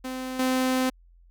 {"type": "tone with level steps", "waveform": "sawtooth", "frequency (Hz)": 258, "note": "C4", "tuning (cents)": -24, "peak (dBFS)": [-27, -18], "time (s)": [0.04, 0.9], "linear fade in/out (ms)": 10, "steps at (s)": 0.39, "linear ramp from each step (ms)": 5, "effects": ["added 43 Hz sine -52 dBFS peak until 1.3 s"]}